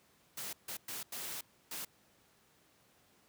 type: noise bursts at uneven times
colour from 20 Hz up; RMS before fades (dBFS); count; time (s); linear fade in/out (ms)
white; -42; 5; 0.37-0.53 / 0.68-0.77 / 0.88-1.03 / 1.12-1.41 / 1.71-1.85; 5
effects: pink hiss -68 dBFS RMS until 3.28 s + high-pass 100 Hz 12 dB/octave